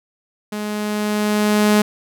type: tone with level ramp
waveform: sawtooth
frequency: 210 Hz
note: G#3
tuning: 19 cents sharp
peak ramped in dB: -20 to -7 dBFS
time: 0.52-1.82 s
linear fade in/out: 5 ms
effects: none